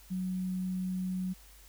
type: tone with sample-and-hold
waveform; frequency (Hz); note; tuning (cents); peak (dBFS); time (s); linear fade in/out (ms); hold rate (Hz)
sine; 185; F#3; 0; -31; 0.1-1.34; 20; 11025
effects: added 50 Hz sine -55 dBFS peak until 1.68 s + white hiss -58 dBFS RMS until 1.68 s